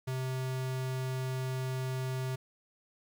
square tone, 130 Hz, C3, 11 cents flat, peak -33 dBFS, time 0.07-2.36 s, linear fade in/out 10 ms, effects 11-bit

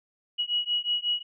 sine beating tone pair, 2910 / 2915.5 Hz, F#7 / F#7, -29 / -26 cents, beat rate 5.5 Hz, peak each -28 dBFS, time 0.38-1.23 s, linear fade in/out 20 ms, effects none

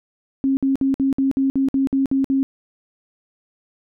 sine tone bursts, 270 Hz, C#4, 45 cents flat, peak -15 dBFS, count 11, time 0.44-2.43 s, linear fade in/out 0 ms, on 130 ms, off 56 ms, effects none

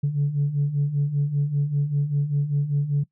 sine beating tone pair, 140.5 / 145.6 Hz, C#3 / D3, +24 / -15 cents, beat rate 5.1 Hz, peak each -25 / -20 dBFS, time 0.03-3.04 s, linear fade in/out 10 ms, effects noise-tail reverb RT60 0.1 s tail -21 dB re dry + tanh soft clip ceiling -15 dBFS

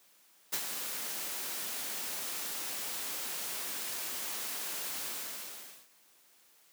white noise with ADSR envelope, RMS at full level -31 dBFS, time 0.52-5.89 s, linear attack 17 ms, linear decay 63 ms, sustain -7 dB, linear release 830 ms, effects white hiss -64 dBFS RMS until 6.72 s + high-pass 200 Hz 12 dB/octave

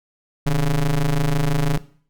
square ring-modulated tone, 70 Hz, C#2, 18 cents sharp, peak -14 dBFS, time 0.46-1.78 s, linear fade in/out 5 ms, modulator 83 Hz, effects noise-tail reverb RT60 0.5 s tail -18 dB re dry

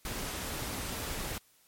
pink noise, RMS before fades -37 dBFS, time 0.05-1.38 s, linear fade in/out 2 ms, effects white hiss -65 dBFS RMS until 1.67 s + MP3 64 kbps

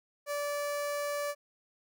sawtooth tone with notch filter, 580 Hz, D5, 22 cents flat, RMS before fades -34 dBFS, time 0.26-1.35 s, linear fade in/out 50 ms, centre 3300 Hz, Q 2, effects none

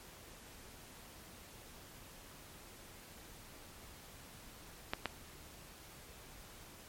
clicks, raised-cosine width 0.3 ms, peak -18 dBFS, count 2, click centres 4.935 / 5.057 s, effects pink hiss -55 dBFS RMS until 6.88 s + MP3 64 kbps

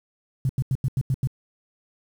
sine tone bursts, 130.9 Hz, C3, 1 cent sharp, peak -19 dBFS, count 7, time 0.45-1.273 s, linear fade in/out 2 ms, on 43 ms, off 87 ms, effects 8-bit

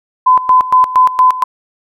sine tone with tremolo, 1015 Hz, B5, 47 cents sharp, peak -4 dBFS, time 0.26-1.44 s, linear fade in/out 10 ms, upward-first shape square, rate 4.3 Hz, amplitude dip 80%, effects none

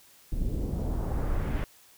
brown noise with low-pass filter sweep, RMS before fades -29 dBFS, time 0.32-1.64 s, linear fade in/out 0 ms, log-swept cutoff 250 to 2700 Hz, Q 1.1, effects white hiss -57 dBFS RMS until 1.97 s

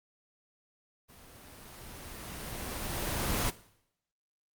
pink noise with level ramp, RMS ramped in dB -55 to -29 dBFS, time 1.08-3.51 s, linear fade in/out 20 ms, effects noise-tail reverb RT60 0.7 s tail -17 dB re dry + Opus 24 kbps

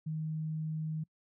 sine tone, 156.8 Hz, D#3, 14 cents sharp, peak -33 dBFS, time 0.06-1.04 s, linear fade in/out 10 ms, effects noise-tail reverb RT60 0.1 s tail -26 dB re dry

